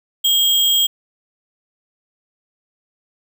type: tone with sample-and-hold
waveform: sine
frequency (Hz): 3238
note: G#7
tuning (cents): -45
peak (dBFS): -12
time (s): 0.24-0.87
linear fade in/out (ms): 10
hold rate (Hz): 11025
effects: none